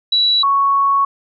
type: tone pair in turn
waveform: sine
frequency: 3925 / 1109.7 Hz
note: B7 / C#6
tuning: -11 / +2 cents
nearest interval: octave + minor seventh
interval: 2187 cents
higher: first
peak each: -11 dBFS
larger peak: neither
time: 0.12-0.43 / 0.43-1.05 s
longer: second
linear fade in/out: 5 ms
effects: none